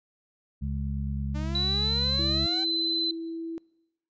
harmonic tone, 69.3 Hz, C#2, in tune, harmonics 1 / 2 / 3, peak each -30 / -33 / -35 dBFS, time 0.61-2.47 s, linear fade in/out 20 ms
sawtooth exponential sweep, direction up, 293.7 to 784 Hz, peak -33 dBFS, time 1.34-2.65 s, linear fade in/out 20 ms
sine tone with pitch glide, 3951 to 4041 Hz, B7 to B7, 0 to +39 cents, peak -25 dBFS, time 1.55-3.11 s, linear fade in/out 2 ms, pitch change +39 cents, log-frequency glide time 1.81-1.93 s
sine tone, 329.6 Hz, E4, in tune, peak -32 dBFS, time 2.19-3.58 s, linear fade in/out 0 ms
effects noise-tail reverb RT60 1.0 s tail -26 dB re dry + resampled to 16000 Hz

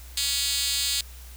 5% pulse tone with high-pass filter, 279.8 Hz, C#4, 16 cents sharp, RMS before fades -26 dBFS, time 0.17-1.01 s, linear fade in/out 2 ms, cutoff 4800 Hz, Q 3.2, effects added 62 Hz sine -41 dBFS peak until 1.36 s + white hiss -49 dBFS RMS until 1.36 s

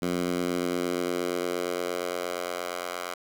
10% pulse tone with high-pass filter sweep, 88.6 Hz, F2, 25 cents sharp, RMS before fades -30 dBFS, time 0.02-3.14 s, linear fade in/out 5 ms, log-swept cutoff 200 to 820 Hz, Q 1.5, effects none

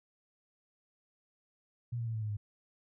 sine tone with pitch steps, 119.6 / 116.26 / 113.02 / 109.86 / 106.8 / 103.82 Hz, A#2 / A#2 / A2 / A2 / G#2 / G#2, +45 / -4 / +47 / -2 / +49 / 0 cents, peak -33 dBFS, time 1.92-2.37 s, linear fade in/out 10 ms, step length 75 ms, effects none

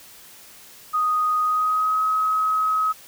sine tone with pitch glide, 1244.5 to 1273.6 Hz, D#6 to D#6, 0 to +40 cents, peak -18 dBFS, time 0.93-2.93 s, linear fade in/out 20 ms, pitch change +40 cents, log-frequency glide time 1.41-2.02 s, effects white hiss -46 dBFS RMS until 3.07 s

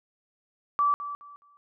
sine tone with echo, 1157 Hz, D6, 26 cents flat, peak -20 dBFS, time 0.79-0.94 s, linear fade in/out 0 ms, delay 210 ms, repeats 3, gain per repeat -12 dB, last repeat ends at 1.57 s, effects none

